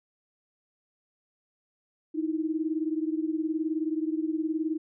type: beating tone pair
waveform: sine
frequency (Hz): 311.1 / 330.1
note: D#4 / E4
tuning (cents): 0 / +2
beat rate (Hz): 19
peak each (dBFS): -28 / -31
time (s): 2.14-4.78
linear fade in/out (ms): 20
effects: none

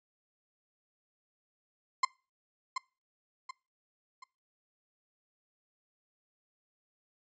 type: tone with echo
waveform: 35% pulse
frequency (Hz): 1046.5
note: C6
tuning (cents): 0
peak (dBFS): -21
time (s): 2.03-2.05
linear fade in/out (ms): 5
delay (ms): 730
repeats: 3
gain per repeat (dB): -8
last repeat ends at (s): 4.24
effects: noise-tail reverb RT60 0.3 s tail -23 dB re dry + resampled to 16000 Hz

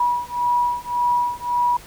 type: beating tone pair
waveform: sine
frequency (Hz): 969 / 970.8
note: B5 / B5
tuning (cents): -33 / -30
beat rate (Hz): 1.8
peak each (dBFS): -21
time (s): 0-1.77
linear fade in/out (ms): 5
effects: pink hiss -43 dBFS RMS until 1.86 s

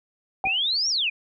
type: tone with exponential decay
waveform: sine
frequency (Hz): 768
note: G5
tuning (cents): -36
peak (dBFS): -20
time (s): 0.44-0.6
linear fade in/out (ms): 1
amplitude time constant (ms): 34
type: exponential two-way sweep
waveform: sine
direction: up then down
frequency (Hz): 2349 to 5780 to 2349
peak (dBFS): -21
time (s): 0.45-1.1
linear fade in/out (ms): 10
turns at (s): 0.89
type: clicks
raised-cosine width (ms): 2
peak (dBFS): -26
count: 2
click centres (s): 0.453 / 0.471
effects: none

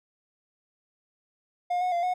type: tone with pitch steps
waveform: triangle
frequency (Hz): 712 / 729 / 692 / 728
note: F5 / F#5 / F5 / F#5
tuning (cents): +33 / -26 / -16 / -28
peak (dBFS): -22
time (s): 1.7-2.14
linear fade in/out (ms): 10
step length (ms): 110
effects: none

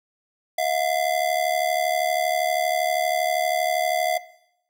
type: ring-modulated tone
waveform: square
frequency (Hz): 680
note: F5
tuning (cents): -46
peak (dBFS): -19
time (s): 0.58-4.18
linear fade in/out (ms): 5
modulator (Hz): 36.3
effects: noise-tail reverb RT60 0.8 s tail -18 dB re dry

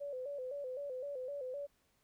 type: tone with vibrato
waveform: sine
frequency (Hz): 539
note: C#5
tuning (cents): -49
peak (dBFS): -39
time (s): 0-1.67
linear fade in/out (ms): 20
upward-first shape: square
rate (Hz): 3.9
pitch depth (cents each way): 99
effects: pink hiss -75 dBFS RMS until 2.03 s

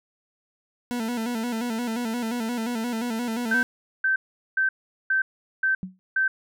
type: tone with vibrato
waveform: 40% pulse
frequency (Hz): 233.1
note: A#3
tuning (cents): 0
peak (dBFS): -25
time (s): 0.91-3.63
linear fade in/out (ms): 0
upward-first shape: square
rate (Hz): 5.7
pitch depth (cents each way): 75
type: tone bursts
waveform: sine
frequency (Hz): 1550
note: G6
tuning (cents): -20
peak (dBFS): -19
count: 6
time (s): 3.51-6.28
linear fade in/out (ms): 5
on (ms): 120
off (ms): 410
type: tone with exponential decay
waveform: sine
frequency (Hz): 185.9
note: F#3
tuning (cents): +8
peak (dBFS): -26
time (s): 5.83-5.99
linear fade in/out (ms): 0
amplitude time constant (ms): 34
effects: none

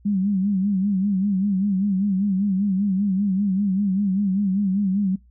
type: tone with vibrato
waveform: sine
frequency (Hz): 196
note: G3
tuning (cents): 0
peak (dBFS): -18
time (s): 0.05-5.16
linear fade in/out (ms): 10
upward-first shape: sine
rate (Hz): 5.1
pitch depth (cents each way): 98
effects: noise-tail reverb RT60 0.2 s tail -25 dB re dry + added 60 Hz sine -50 dBFS peak until 5.3 s

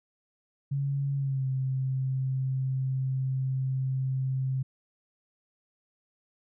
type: tone with pitch glide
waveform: sine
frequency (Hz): 139.3 to 131.86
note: C#3 to C3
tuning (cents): +9 to +14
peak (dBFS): -26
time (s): 0.71-4.63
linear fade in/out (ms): 10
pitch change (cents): -95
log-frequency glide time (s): 1.16-1.46
effects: none

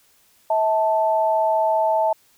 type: tone pair together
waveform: sine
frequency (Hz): 645 / 879.8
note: E5 / A5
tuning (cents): -38 / 0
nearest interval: perfect fourth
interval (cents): 538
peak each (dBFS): -19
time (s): 0.5-2.13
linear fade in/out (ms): 5
effects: white hiss -58 dBFS RMS until 2.37 s

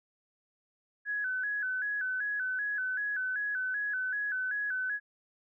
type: tone with vibrato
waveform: sine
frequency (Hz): 1591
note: G6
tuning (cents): +25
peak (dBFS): -30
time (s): 1.05-5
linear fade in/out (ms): 50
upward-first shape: square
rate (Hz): 2.6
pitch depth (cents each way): 88
effects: none

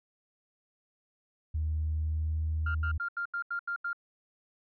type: tone with pitch glide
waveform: sine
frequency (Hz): 77.78 to 78.64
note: D#2 to D#2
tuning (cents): 0 to +19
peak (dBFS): -27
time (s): 1.54-2.98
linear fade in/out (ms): 10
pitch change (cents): +19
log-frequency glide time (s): 1.92-2.37
type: tone bursts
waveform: sine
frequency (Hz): 1396.9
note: F6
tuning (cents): 0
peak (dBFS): -30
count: 8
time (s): 2.66-3.931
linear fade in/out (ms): 5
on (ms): 88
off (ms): 81
effects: tanh soft clip ceiling -23 dBFS

